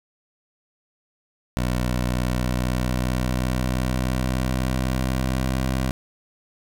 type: tone with pitch glide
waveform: 15% pulse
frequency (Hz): 61.74 to 64.81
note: B1 to C2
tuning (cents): 0 to -16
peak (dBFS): -15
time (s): 1.57-5.91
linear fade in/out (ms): 0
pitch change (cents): +84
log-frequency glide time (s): 2.05-5.66
effects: none